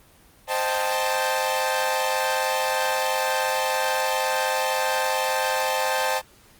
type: chord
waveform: sawtooth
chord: A half-diminished seventh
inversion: first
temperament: equal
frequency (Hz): 523.3 / 622.3 / 784 / 880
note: C5 / Eb5 / G5 / A5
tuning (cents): 0 / 0 / 0 / 0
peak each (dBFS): -23 / -26 / -25 / -22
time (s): 0.47-6.22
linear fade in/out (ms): 50
effects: pink hiss -54 dBFS RMS until 6.59 s + Opus 24 kbps